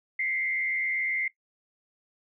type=tone with frequency modulation; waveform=sine; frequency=2093 Hz; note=C7; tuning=in tune; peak=-26 dBFS; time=0.19-1.28 s; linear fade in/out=5 ms; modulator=87.6 Hz; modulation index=0.86; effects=noise-tail reverb RT60 0.1 s tail -18 dB re dry